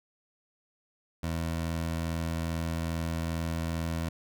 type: tone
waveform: 20% pulse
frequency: 82.41 Hz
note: E2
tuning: in tune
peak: -25 dBFS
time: 1.23-4.09 s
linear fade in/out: 5 ms
effects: none